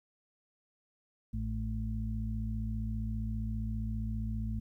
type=harmonic tone; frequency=55 Hz; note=A1; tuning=in tune; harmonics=1 / 2 / 4; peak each=-35 / -37 / -39 dBFS; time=1.33-4.6 s; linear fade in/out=10 ms; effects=12-bit